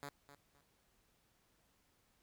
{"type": "tone with echo", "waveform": "5% pulse", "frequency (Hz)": 142.4, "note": "C#3", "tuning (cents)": 47, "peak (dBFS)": -34, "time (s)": [0.03, 0.09], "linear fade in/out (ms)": 0, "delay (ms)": 260, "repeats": 2, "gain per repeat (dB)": -12, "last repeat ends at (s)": 0.61, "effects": ["pink hiss -75 dBFS RMS until 2.22 s"]}